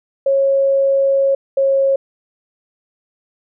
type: tone pair in turn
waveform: sine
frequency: 547 / 544.2 Hz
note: C#5 / C#5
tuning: -23 / -32 cents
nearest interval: unison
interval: 9 cents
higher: first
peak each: -11 dBFS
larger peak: neither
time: 0.26-1.35 / 1.57-1.96 s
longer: first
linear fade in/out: 5 ms
effects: none